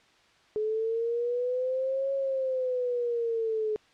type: linear two-way sweep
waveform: sine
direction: up then down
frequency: 425 to 549 to 425 Hz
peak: -26 dBFS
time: 0.56-3.76 s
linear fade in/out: 0 ms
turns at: 2.13 s
effects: white hiss -61 dBFS RMS until 3.93 s + low-pass 4000 Hz 12 dB/octave